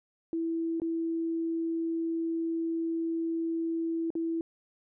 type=tone with dropouts; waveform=sine; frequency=329.6 Hz; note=E4; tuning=in tune; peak=-28 dBFS; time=0.33-4.41 s; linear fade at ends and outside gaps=1 ms; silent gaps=0.8-0.818 / 4.104-4.153 s; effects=none